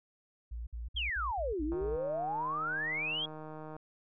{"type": "tone bursts", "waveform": "sine", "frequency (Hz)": 57.9, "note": "A#1", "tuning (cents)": -11, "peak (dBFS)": -37, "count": 7, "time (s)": [0.51, 1.966], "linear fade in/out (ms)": 10, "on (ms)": 160, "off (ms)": 56}
{"type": "exponential two-way sweep", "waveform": "sine", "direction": "down then up", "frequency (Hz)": [3359, 293.7, 3359], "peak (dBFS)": -32, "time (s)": [0.96, 3.26], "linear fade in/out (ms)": 10, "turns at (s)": 1.63}
{"type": "click train", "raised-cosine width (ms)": 1, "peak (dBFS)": -32, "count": 318, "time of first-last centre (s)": [1.72, 3.765], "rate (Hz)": 155}
{"effects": []}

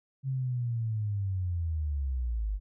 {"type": "linear sweep", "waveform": "sine", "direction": "down", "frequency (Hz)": [135.7, 47.61], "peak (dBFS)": -28, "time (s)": [0.23, 2.6], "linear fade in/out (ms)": 50, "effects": []}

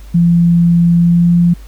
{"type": "tone with pitch glide", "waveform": "sine", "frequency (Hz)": [171, 172.89], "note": ["F3", "F3"], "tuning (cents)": [-36, -17], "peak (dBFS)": -6, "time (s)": [0.14, 1.54], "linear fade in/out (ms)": 10, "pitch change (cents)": 19, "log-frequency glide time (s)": [0.94, 1.37], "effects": ["added 50 Hz sine -30 dBFS peak until 1.67 s", "pink hiss -45 dBFS RMS until 1.67 s"]}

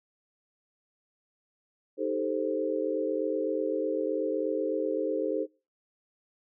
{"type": "chord", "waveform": "sine", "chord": "A half-diminished seventh", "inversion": "second", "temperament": "equal", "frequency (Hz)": [311.1, 392, 440, 523.3], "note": ["Eb4", "G4", "A4", "C5"], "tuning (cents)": [0, 0, 0, 0], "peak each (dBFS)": [-33, -34, -31, -32], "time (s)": [1.97, 5.47], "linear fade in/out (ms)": 50, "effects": ["noise-tail reverb RT60 0.3 s tail -22 dB re dry"]}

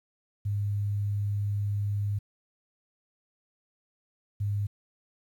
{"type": "tone bursts at uneven times", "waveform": "sine", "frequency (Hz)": 102.1, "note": "G#2", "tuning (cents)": -29, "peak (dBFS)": -26, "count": 2, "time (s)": [[0.45, 2.19], [4.4, 4.67]], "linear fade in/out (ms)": 10, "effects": ["10-bit"]}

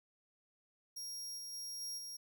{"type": "tone with level steps", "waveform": "sawtooth", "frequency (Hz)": 5600, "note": "F8", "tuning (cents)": 4, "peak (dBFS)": [-40, -42, -40, -38, -42], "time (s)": [0.96, 2.17], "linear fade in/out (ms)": 10, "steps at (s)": [1.37, 1.52, 1.8, 1.97], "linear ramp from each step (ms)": 20, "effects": []}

